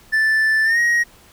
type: tone with pitch glide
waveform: triangle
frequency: 1760 to 1886.3 Hz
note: A6 to A#6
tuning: 0 to +20 cents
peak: -12 dBFS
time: 0.12-1.04 s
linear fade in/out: 20 ms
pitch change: +120 cents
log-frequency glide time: 0.64-0.79 s
effects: pink hiss -49 dBFS RMS until 1.32 s